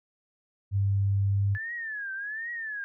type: tone with pitch glide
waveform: sine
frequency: 99.1 to 99.79 Hz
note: G2 to G2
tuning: +19 to +31 cents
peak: -22 dBFS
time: 0.71-1.58 s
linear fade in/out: 50 ms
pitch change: +12 cents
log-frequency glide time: 1.27-1.46 s
type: tone with vibrato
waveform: sine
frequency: 1720 Hz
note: A6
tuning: 40 cents flat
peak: -32 dBFS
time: 1.55-2.84 s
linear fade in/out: 0 ms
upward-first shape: triangle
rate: 1.3 Hz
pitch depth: 190 cents each way
effects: none